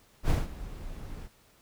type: noise with ADSR envelope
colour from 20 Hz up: brown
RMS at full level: -22 dBFS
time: 0.23-1.29 s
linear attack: 72 ms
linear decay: 170 ms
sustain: -18 dB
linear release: 39 ms
effects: pink hiss -62 dBFS RMS until 1.61 s